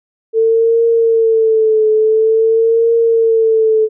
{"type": "tone with vibrato", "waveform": "sine", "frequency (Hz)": 446.8, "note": "A4", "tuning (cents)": 27, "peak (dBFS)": -8, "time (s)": [0.33, 3.89], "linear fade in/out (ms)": 50, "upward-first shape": "triangle", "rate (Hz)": 0.48, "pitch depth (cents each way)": 60, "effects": []}